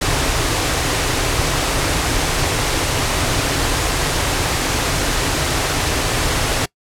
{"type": "band-stop noise", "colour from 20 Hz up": "pink", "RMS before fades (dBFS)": -18, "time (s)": [0.01, 6.66], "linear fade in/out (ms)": 10, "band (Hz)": [170, 240], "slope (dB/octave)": 96, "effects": ["noise-tail reverb RT60 0.1 s tail -23 dB re dry", "low-pass 10000 Hz 12 dB/octave"]}